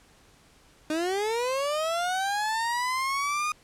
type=linear sweep; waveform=30% pulse; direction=up; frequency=302.2 to 1236 Hz; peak=-23 dBFS; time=0.9-3.52 s; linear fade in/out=2 ms; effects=pink hiss -58 dBFS RMS until 3.63 s + low-pass 10000 Hz 12 dB/octave